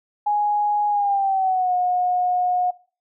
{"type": "tone with pitch glide", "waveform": "sine", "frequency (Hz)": [830.6, 723.1], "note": ["G#5", "F#5"], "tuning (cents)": [0, -40], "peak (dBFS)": -17, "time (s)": [0.26, 2.71], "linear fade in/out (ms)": 10, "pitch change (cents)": -240, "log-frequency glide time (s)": [0.89, 1.74], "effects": ["noise-tail reverb RT60 0.4 s tail -21 dB re dry"]}